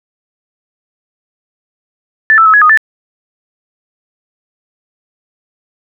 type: tone with pitch steps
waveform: sine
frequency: 1758 / 1323 / 1288 / 1678 / 1239 / 1761 Hz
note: A6 / E6 / E6 / G#6 / D#6 / A6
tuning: -2 / +6 / -41 / +17 / -8 / +1 cents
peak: -3 dBFS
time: 2.3-2.774 s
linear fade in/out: 0 ms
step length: 79 ms
effects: none